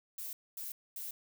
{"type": "noise bursts", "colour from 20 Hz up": "violet", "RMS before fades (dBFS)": -42, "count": 3, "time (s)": [0.18, 1.11], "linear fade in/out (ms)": 2, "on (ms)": 150, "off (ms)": 240, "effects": []}